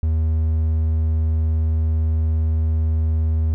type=tone; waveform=triangle; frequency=79.4 Hz; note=D#2; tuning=36 cents sharp; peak=-14 dBFS; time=0.03-3.54 s; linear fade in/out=0 ms; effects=none